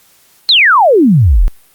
sine exponential sweep, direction down, 4315 to 30.87 Hz, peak -4 dBFS, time 0.49-1.48 s, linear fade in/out 0 ms, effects white hiss -48 dBFS RMS until 1.74 s + Opus 48 kbps

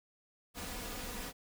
pink noise with comb filter, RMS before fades -42 dBFS, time 0.54-1.33 s, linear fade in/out 50 ms, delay 4.1 ms, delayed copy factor +0.6, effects none

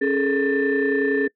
sine tone cluster, 274.6 / 420.2 / 450.9 / 1778 Hz, C#4 / G#4 / A4 / A6, -16 / +20 / +42 / +18 cents, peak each -22 / -20 / -26 / -24 dBFS, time 0.01-1.28 s, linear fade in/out 10 ms, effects noise-tail reverb RT60 0.1 s tail -24 dB re dry + tanh soft clip ceiling -11 dBFS

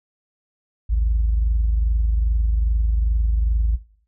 sine tone pair together, 54.33 / 76.8 Hz, A1 / D#2, -21 / -22 cents, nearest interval tritone, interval 599 cents, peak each -15 / -26 dBFS, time 0.89-3.77 s, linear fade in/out 20 ms, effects noise-tail reverb RT60 0.5 s tail -19 dB re dry + tanh soft clip ceiling -12 dBFS

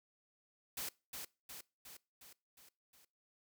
white noise with echo, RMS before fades -42 dBFS, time 0.77-0.89 s, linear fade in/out 5 ms, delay 360 ms, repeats 6, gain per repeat -4 dB, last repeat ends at 3.05 s, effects noise-tail reverb RT60 0.3 s tail -23 dB re dry

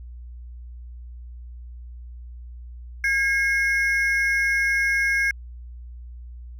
triangle ring-modulated tone, 1896 Hz, A#6, 29 cents sharp, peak -14 dBFS, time 3.04-5.31 s, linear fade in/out 2 ms, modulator 266 Hz, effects added 60 Hz sine -36 dBFS peak until 6.59 s

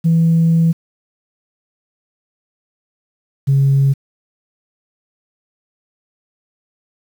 sine tone pair in turn, 164.81 / 137.55 Hz, E3 / C#3, 0 / -13 cents, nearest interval minor third, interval 313 cents, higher first, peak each -8 dBFS, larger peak neither, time 0.04-0.73 / 3.47-3.94 s, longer first, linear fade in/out 20 ms, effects tanh soft clip ceiling -6 dBFS + 7-bit

